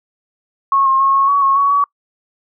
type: tone with pitch steps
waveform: sine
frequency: 1095 / 1069 / 1088 / 1094 / 1127 / 1091 / 1121 / 1134 Hz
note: C#6 / C6 / C#6 / C#6 / C#6 / C#6 / C#6 / C#6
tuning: -22 / +37 / -33 / -23 / +28 / -28 / +19 / +39 cents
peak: -10 dBFS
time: 0.72-1.84 s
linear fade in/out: 2 ms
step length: 140 ms
effects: noise-tail reverb RT60 0.1 s tail -26 dB re dry